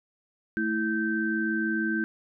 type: tone cluster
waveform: sine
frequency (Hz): 220.9 / 327.3 / 1554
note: A3 / E4 / G6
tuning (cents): +7 / -12 / -16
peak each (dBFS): -29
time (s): 0.57-2.04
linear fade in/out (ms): 0
effects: none